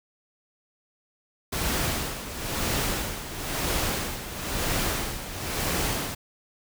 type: noise with tremolo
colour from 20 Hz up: pink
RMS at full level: -26 dBFS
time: 1.52-6.15 s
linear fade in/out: 10 ms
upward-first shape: sine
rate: 1 Hz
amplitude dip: 70%
effects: none